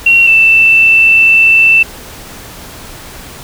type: tone pair in turn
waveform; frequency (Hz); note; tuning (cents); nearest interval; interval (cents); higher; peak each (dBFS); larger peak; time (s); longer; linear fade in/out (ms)
sine; 2735 / 2665; F7 / E7; -37 / +18; unison; 45; first; -3; neither; 0.06-0.27 / 0.27-1.83; second; 5
effects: pink hiss -30 dBFS RMS until 3.43 s